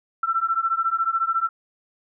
sine beating tone pair, 1335 / 1349 Hz, E6 / E6, +22 / +40 cents, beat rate 14 Hz, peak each -23 dBFS, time 0.23-1.49 s, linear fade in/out 5 ms, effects none

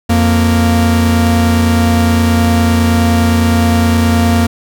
45% pulse tone pair together, 87.4 / 232.5 Hz, F2 / A#3, +2 / -4 cents, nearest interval octave + perfect fourth, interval 1694 cents, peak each -11 dBFS, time 0.09-4.47 s, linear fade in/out 10 ms, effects none

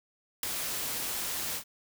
white noise with ADSR envelope, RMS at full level -27 dBFS, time 0.43-1.64 s, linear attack 3 ms, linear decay 6 ms, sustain -7 dB, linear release 87 ms, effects none

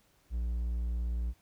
triangle tone, 58.8 Hz, A#1, 16 cents sharp, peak -28 dBFS, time 0.3-1.34 s, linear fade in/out 50 ms, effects pink hiss -68 dBFS RMS until 1.41 s

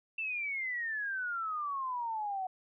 sine exponential sweep, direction down, 2690 to 737 Hz, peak -33 dBFS, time 0.18-2.47 s, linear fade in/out 5 ms, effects none

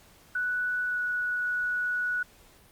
sine tone with pitch glide, 1480 to 1469.8 Hz, F#6 to F#6, 0 to -12 cents, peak -26 dBFS, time 0.35-2.23 s, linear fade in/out 5 ms, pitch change -12 cents, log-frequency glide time 0.87-0.97 s, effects pink hiss -57 dBFS RMS until 2.71 s + Opus 48 kbps

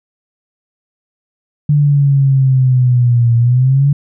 sine exponential two-way sweep, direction down then up, 148.2 to 116.54 to 144.6 Hz, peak -7 dBFS, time 1.69-3.93 s, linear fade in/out 5 ms, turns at 3.36 s, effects none

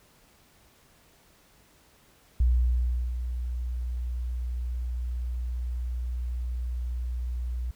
sine tone with ADSR envelope, 60.9 Hz, B1, 24 cents flat, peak -18 dBFS, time 2.4-7.71 s, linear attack 4 ms, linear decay 720 ms, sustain -10 dB, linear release 4 ms, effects pink hiss -60 dBFS RMS until 7.75 s

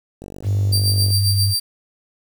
click train, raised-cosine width 2 ms, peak -21 dBFS, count 44, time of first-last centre 0.22-1.105 s, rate 48.6 Hz
sine tone, 100 Hz, G2, 35 cents sharp, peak -15 dBFS, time 0.43-1.55 s, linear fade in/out 50 ms
sawtooth tone with tremolo, 4694 Hz, D8, 2 cents flat, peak -14 dBFS, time 0.72-1.6 s, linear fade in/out 10 ms, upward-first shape sine, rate 7.5 Hz, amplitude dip 65%
effects 7-bit

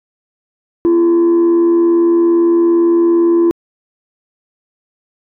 sine tone with frequency modulation, 340 Hz, F4, 46 cents flat, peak -5 dBFS, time 0.85-3.51 s, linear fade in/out 0 ms, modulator 82.4 Hz, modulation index 0.22, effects tanh soft clip ceiling -7 dBFS

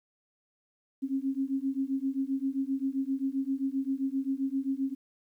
sine beating tone pair, 266.1 / 273.7 Hz, C4 / C#4, +29 / -22 cents, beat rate 7.6 Hz, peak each -31 dBFS, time 1.02-4.95 s, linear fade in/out 20 ms, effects 11-bit

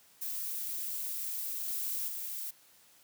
violet noise with level steps, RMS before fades -37 / -35 / -39 dBFS, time 0.21-2.51 s, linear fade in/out 10 ms, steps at 1.68 / 2.08 s, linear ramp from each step 2 ms, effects white hiss -62 dBFS RMS until 3.03 s + high-pass 80 Hz 12 dB/octave

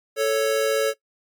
square tone pair together, 440 / 554.4 Hz, A4 / C#5, 0 / 0 cents, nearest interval major third, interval 400 cents, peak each -22 dBFS, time 0.16-0.94 s, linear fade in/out 50 ms, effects noise-tail reverb RT60 0.1 s tail -19 dB re dry + MP3 96 kbps

